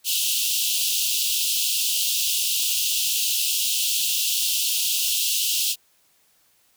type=high-pass noise; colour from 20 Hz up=pink; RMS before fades=-23 dBFS; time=0.04-5.76 s; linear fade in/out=50 ms; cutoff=2700 Hz; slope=96 dB/octave; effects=white hiss -62 dBFS RMS until 6.76 s